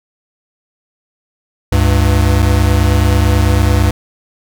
square tone pair together, 70.36 / 99.5 Hz, C#2 / G2, +26 / +26 cents, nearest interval tritone, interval 600 cents, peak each -12 dBFS, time 1.72-3.91 s, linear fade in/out 5 ms, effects none

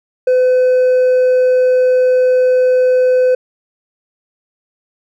sine tone with hard clipping, 507 Hz, B4, 45 cents sharp, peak -9 dBFS, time 0.27-3.35 s, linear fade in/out 5 ms, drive 2 dB, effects none

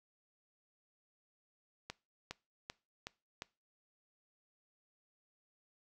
accelerating click train, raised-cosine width 0.2 ms, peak -24 dBFS, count 5, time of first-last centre 1.9-3.421 s, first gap 410 ms, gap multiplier 0.95, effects noise-tail reverb RT60 0.3 s tail -22 dB re dry

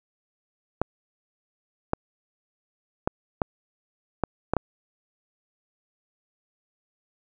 clicks, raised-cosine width 1 ms, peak -8 dBFS, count 7, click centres 0.816 / 1.934 / 3.075 / 3.418 / 4.237 / 4.536 / 4.567 s, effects none

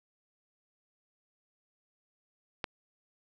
click, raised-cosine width 0.3 ms, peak -16 dBFS, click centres 2.642 s, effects none

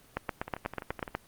two click trains, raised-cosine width 0.5 ms, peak -23 / -15 dBFS, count 8 / 9, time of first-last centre 0.48-1.078 / 0.17-1.15 s, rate 11.7 / 8.16 Hz, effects pink hiss -59 dBFS RMS until 1.27 s + Opus 24 kbps

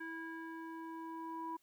square tone with low-pass filter sweep, 326.8 Hz, E4, 15 cents flat, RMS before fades -45 dBFS, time 0-1.57 s, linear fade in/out 10 ms, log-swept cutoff 1700 to 1000 Hz, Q 6.1, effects white hiss -75 dBFS RMS until 1.62 s

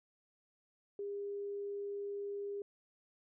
sine tone, 403.9 Hz, G#4, 48 cents flat, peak -38 dBFS, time 0.99-2.62 s, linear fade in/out 2 ms, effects none

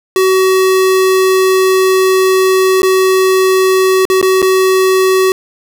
square tone with dropouts, 377.1 Hz, F#4, 33 cents sharp, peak -8 dBFS, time 0.16-5.32 s, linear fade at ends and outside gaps 1 ms, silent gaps 2.82-2.831 / 4.053-4.1 / 4.214-4.227 / 4.419-4.426 s, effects none

